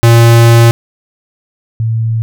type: tone pair in turn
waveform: square / sine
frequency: 116.54 / 112.83 Hz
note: A#2 / A2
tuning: 0 / +44 cents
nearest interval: minor second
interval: 56 cents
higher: first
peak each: -3 / -10 dBFS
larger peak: first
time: 0.03-0.71 / 1.8-2.22 s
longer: first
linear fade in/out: 0 ms
effects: none